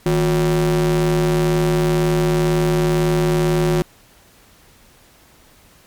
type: ring-modulated tone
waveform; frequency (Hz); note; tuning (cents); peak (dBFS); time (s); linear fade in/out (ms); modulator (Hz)
square; 100; G2; +35; -12; 0.06-3.82; 0; 259
effects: pink hiss -50 dBFS RMS until 5.86 s + MP3 96 kbps